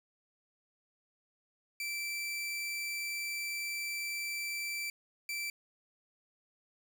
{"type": "tone bursts at uneven times", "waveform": "sawtooth", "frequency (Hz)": 2334, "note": "D7", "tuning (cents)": -11, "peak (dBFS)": -32, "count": 2, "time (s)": [[1.8, 4.9], [5.29, 5.5]], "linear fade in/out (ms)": 2, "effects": ["10-bit"]}